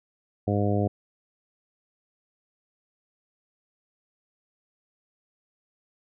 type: harmonic tone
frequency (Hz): 102.2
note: G#2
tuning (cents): -27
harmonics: 1 / 2 / 3 / 4 / 5 / 6 / 7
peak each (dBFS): -25 / -28 / -30 / -31 / -32 / -33 / -33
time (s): 0.47-0.88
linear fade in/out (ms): 10
effects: none